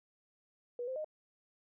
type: tone with pitch steps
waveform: sine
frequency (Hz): 485 / 520 / 616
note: B4 / C5 / D#5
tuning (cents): -31 / -11 / -17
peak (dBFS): -36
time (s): 0.79-1.045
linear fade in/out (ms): 2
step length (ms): 85
effects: none